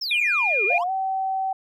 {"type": "exponential two-way sweep", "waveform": "triangle", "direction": "down then up", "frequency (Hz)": [5588, 370, 1167], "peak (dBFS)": -24, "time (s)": [0.01, 0.84], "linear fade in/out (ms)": 10, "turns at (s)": 0.65}
{"type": "tone", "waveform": "sine", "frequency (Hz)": 2419, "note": "D#7", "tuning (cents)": -49, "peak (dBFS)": -19, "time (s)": [0.11, 0.78], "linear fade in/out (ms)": 2}
{"type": "tone with pitch glide", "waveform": "sine", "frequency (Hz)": [698.5, 766.1], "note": ["F5", "G5"], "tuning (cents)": [0, -40], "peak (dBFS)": -22, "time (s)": [0.7, 1.53], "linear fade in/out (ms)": 5, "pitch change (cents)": 160, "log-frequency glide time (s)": [0.83, 0.91]}
{"effects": []}